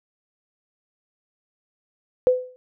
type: tone with exponential decay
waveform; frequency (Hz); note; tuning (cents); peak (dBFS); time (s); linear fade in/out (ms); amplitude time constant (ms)
sine; 505; B4; +39; -10; 2.27-2.56; 0; 62
effects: none